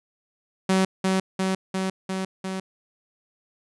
sawtooth tone with echo, 189.4 Hz, F#3, 41 cents sharp, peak -14 dBFS, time 0.69-0.85 s, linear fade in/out 5 ms, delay 350 ms, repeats 5, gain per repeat -2 dB, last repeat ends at 2.6 s, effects resampled to 24000 Hz

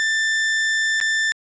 40% pulse tone with dropouts, 1776 Hz, A6, 16 cents sharp, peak -17 dBFS, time 0-1.32 s, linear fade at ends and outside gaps 0 ms, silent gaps 1.002-1.012 s, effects resampled to 16000 Hz

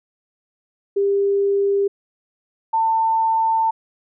sine tone pair in turn, 398.8 / 895.8 Hz, G4 / A5, +30 / +31 cents, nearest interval octave + major second, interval 1401 cents, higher second, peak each -15 dBFS, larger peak neither, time 0.96-1.88 / 2.73-3.71 s, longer second, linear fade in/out 10 ms, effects none

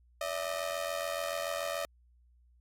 sawtooth ring-modulated tone, 618 Hz, D#5, 12 cents flat, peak -26 dBFS, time 0.21-1.85 s, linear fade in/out 0 ms, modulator 43.5 Hz, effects added 60 Hz sine -61 dBFS peak until 2.6 s + AAC 64 kbps

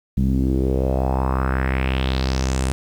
sawtooth tone with low-pass filter sweep, 65.41 Hz, C2, in tune, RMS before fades -20 dBFS, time 0.17-2.72 s, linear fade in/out 0 ms, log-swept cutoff 190 to 9500 Hz, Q 3.4, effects 8-bit

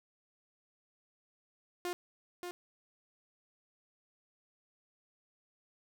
sawtooth tone with echo, 354.4 Hz, F4, 25 cents sharp, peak -31 dBFS, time 1.85-1.93 s, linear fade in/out 0 ms, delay 580 ms, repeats 1, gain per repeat -5 dB, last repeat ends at 2.51 s, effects none

